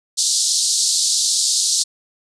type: band-pass noise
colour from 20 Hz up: pink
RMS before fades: -18 dBFS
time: 0.17-1.84 s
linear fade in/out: 20 ms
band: 4000 to 9200 Hz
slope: 48 dB/octave
effects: none